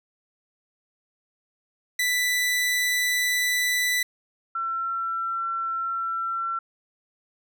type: tone pair in turn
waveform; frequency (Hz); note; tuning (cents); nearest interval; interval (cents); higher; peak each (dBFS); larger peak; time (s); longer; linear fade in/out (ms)
sawtooth / sine; 1982 / 1350.5; B6 / E6; +6 / +42; perfect fifth; 664; first; -18 / -25; first; 1.99-4.03 / 4.55-6.59; neither; 5
effects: none